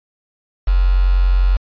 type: tone with quantisation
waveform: sine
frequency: 45.51 Hz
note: F#1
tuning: 28 cents flat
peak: -10 dBFS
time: 0.67-1.57 s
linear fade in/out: 10 ms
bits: 5
effects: resampled to 11025 Hz